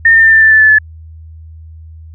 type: tone with pitch steps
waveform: sine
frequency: 1821 / 1807.4 / 1793.9 / 1780.4 / 1767.1 / 1753.9 / 1740.8 / 1727.8 Hz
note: A#6 / A6 / A6 / A6 / A6 / A6 / A6 / A6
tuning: -41 / +46 / +33 / +20 / +7 / -6 / -19 / -32 cents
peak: -3 dBFS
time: 0.05-0.786 s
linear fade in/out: 5 ms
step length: 92 ms
effects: added 80 Hz sine -30 dBFS peak until 2.14 s